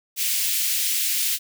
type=high-pass noise; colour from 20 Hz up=white; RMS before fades=-23 dBFS; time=0.16-1.39 s; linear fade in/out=50 ms; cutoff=2200 Hz; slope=24 dB/octave; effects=none